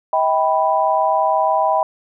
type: chord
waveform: sine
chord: Eb augmented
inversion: none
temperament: equal with one note detuned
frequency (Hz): 637.9 / 784 / 987.8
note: Eb5 / G5 / B5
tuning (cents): +43 / 0 / 0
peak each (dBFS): -18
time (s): 0.13-1.83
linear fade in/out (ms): 2
effects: none